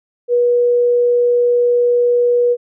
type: tone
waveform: sine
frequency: 484.1 Hz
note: B4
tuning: 35 cents flat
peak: -10 dBFS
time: 0.28-2.57 s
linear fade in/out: 50 ms
effects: none